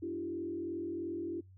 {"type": "tone with frequency modulation", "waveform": "sine", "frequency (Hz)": 336.8, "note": "E4", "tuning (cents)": 37, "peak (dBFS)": -35, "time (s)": [0.02, 1.41], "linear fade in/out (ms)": 10, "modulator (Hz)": 43, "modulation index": 0.93, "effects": ["noise-tail reverb RT60 0.2 s tail -26 dB re dry", "added 94 Hz sine -54 dBFS peak until 1.57 s"]}